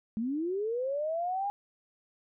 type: linear sweep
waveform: sine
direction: up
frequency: 211 to 820 Hz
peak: -29 dBFS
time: 0.17-1.5 s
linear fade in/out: 0 ms
effects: none